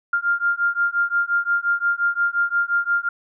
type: beating tone pair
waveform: sine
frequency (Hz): 1396.9 / 1402.6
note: F6 / F6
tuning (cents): 0 / +7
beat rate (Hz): 5.7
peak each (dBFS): -21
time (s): 0.13-3.09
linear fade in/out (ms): 5
effects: none